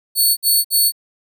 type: tone bursts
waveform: 5% pulse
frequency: 4435 Hz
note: C#8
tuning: in tune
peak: -5 dBFS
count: 3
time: 0.15-0.922 s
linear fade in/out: 50 ms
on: 220 ms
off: 56 ms
effects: none